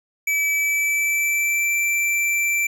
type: tone with pitch glide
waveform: square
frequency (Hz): 2300 to 2342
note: D7 to D7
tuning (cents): -37 to -5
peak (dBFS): -19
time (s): 0.27-2.67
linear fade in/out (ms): 5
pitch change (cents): +32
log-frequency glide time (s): 0.54-1.74
effects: none